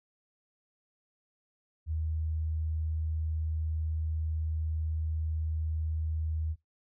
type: tone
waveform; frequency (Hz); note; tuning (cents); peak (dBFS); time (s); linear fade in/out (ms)
sine; 79; D#2; +27; -29; 1.86-6.56; 50
effects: noise-tail reverb RT60 0.2 s tail -24 dB re dry